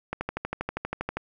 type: click train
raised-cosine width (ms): 0.5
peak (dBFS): -14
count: 14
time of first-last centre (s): 0.13-1.17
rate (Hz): 12.5
effects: none